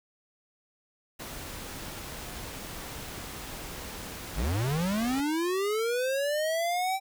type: noise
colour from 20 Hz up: pink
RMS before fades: -40 dBFS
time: 1.19-5.21 s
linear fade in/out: 10 ms
type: linear sweep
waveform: square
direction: up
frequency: 39.95 to 779 Hz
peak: -27 dBFS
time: 4.34-7 s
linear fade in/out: 50 ms
effects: none